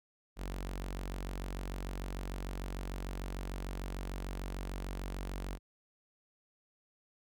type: tone with notch filter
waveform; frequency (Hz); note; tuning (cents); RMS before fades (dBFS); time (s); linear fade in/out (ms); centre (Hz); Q
sawtooth; 46.71; F#1; +17; -40; 0.36-5.59; 50; 110; 1.5
effects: none